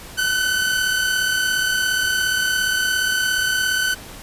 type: tone pair together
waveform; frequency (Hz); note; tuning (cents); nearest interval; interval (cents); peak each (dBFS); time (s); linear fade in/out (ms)
sawtooth; 1480 / 1517.2; F#6 / F#6; 0 / +43; unison; 43; -22 / -15; 0.17-3.95; 20
effects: pink hiss -38 dBFS RMS until 4.22 s + resampled to 32000 Hz